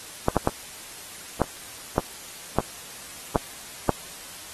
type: clicks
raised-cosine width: 1 ms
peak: -5 dBFS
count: 8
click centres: 0.284 / 0.367 / 0.474 / 1.417 / 1.981 / 2.586 / 3.358 / 3.893 s
effects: white hiss -41 dBFS RMS until 4.53 s + AAC 32 kbps